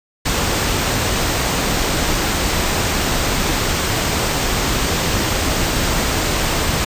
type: band-stop noise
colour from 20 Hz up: pink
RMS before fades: -18 dBFS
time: 0.25-6.85 s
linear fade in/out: 10 ms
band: 9100 to 13000 Hz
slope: 96 dB/octave
effects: resampled to 32000 Hz